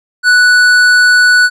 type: tone with hard clipping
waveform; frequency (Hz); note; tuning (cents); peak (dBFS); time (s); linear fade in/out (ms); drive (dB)
sine; 1480; F#6; 0; -6; 0.23-1.5; 50; 10
effects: none